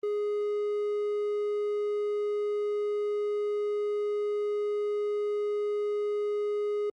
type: tone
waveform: triangle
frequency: 415.3 Hz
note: G#4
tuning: in tune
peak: -25 dBFS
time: 0.03-6.9 s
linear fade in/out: 5 ms
effects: Opus 32 kbps